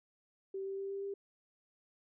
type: tone with pitch steps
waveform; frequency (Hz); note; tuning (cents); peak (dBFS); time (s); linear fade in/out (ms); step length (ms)
sine; 387.2 / 389.7 / 392.2 / 394.7 / 397.2; G4 / G4 / G4 / G4 / G4; -21 / -10 / +1 / +12 / +23; -37; 0.54-1.14; 5; 120
effects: none